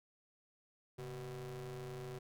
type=ring-modulated tone; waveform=40% pulse; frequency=121.3 Hz; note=B2; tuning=31 cents flat; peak=-40 dBFS; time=0.98-2.19 s; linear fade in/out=10 ms; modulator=257 Hz; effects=none

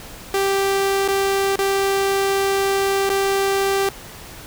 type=tone with dropouts; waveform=sawtooth; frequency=392 Hz; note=G4; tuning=in tune; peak=-13 dBFS; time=0.34-3.89 s; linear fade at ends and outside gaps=2 ms; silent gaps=1.079-1.085 / 1.558-1.589 / 3.093-3.099 s; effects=pink hiss -38 dBFS RMS until 4.46 s

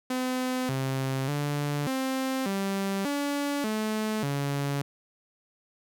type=tone with pitch steps; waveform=sawtooth; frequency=255 / 133.4 / 145.4 / 263.4 / 195.8 / 285.8 / 216.4 / 141.2 Hz; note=C4 / C3 / D3 / C4 / G3 / D4 / A3 / C#3; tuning=-44 / +34 / -17 / +12 / -2 / -47 / -29 / +32 cents; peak=-23 dBFS; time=0.1-4.82 s; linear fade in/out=5 ms; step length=590 ms; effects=none

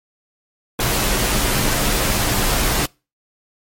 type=noise with comb filter; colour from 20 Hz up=pink; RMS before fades=-18 dBFS; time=0.79-2.86 s; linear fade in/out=5 ms; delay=12 ms; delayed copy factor=-0.5; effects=noise-tail reverb RT60 0.3 s tail -26 dB re dry + MP3 64 kbps

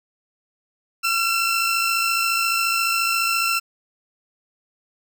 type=tone pair together; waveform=25% pulse; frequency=1361.2 / 2668 Hz; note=F6 / E7; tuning=-45 / +20 cents; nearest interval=octave; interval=1165 cents; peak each=-18 dBFS; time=1.03-3.6 s; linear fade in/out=20 ms; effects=none

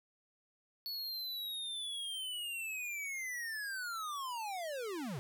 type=linear sweep; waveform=square; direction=down; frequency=4435 to 114 Hz; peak=-39 dBFS; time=0.86-5.19 s; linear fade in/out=0 ms; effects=none

